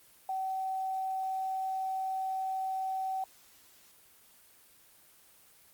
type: tone with quantisation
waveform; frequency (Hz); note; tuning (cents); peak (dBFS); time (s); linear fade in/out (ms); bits
sine; 762; G5; -49; -31; 0.29-3.24; 2; 10
effects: white hiss -60 dBFS RMS until 5.73 s + Opus 24 kbps